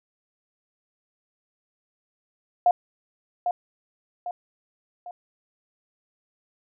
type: tone with echo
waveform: sine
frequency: 711 Hz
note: F5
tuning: 31 cents sharp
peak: -14 dBFS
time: 2.66-2.71 s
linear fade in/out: 2 ms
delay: 800 ms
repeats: 3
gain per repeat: -7 dB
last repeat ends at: 5.11 s
effects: none